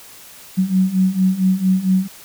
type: beating tone pair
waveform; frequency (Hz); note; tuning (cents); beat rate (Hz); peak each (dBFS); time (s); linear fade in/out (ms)
sine; 185 / 189.4; F#3 / F#3; 0 / +41; 4.4; -18 / -15; 0.57-2.08; 20
effects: white hiss -41 dBFS RMS until 2.24 s